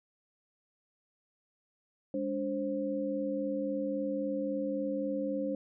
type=tone cluster; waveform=sine; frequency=205.3 / 289 / 528 Hz; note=G#3 / D4 / C5; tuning=-20 / -28 / +16 cents; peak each=-38 / -34 / -34 dBFS; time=2.14-5.55 s; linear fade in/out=2 ms; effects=none